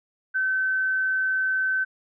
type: tone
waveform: sine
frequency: 1532 Hz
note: G6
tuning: 40 cents flat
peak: -21 dBFS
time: 0.34-1.85 s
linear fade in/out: 20 ms
effects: none